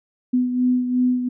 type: beating tone pair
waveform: sine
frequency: 249.8 / 252.6 Hz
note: B3 / B3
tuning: +20 / +39 cents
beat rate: 2.8 Hz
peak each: -17 / -25 dBFS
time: 0.33-1.29 s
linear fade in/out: 10 ms
effects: none